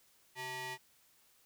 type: ring-modulated tone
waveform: sawtooth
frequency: 515 Hz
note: C5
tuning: 28 cents flat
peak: -33 dBFS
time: 0.35-0.78 s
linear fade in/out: 50 ms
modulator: 1410 Hz
effects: white hiss -68 dBFS RMS until 1.45 s